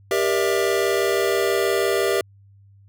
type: chord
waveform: square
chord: E half-diminished seventh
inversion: first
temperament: just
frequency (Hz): 395.6 / 474.7 / 593.3 / 659.3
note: G4 / Bb4 / D5 / E5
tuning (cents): +16 / +31 / +18 / 0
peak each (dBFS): -22 / -25 / -28 / -27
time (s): 0.11-2.21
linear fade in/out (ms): 2
effects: added 99 Hz sine -48 dBFS peak until 2.88 s